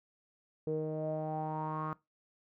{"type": "tone with low-pass filter sweep", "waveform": "sawtooth", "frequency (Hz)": 155.5, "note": "D#3", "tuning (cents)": -1, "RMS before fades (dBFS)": -36, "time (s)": [0.67, 1.93], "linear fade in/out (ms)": 0, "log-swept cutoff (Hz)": [450, 1200], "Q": 7.4, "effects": ["noise-tail reverb RT60 0.2 s tail -20 dB re dry"]}